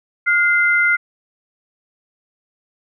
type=tone pair together; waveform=sine; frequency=1427 / 2071 Hz; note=F6 / C7; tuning=+37 / -18 cents; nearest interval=tritone; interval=645 cents; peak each=-15 dBFS; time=0.26-0.97 s; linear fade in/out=20 ms; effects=none